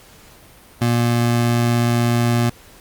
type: tone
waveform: 25% pulse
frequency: 118.9 Hz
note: A#2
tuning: 35 cents sharp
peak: -11 dBFS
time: 0.81-2.5 s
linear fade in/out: 10 ms
effects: pink hiss -46 dBFS RMS until 2.8 s + Opus 48 kbps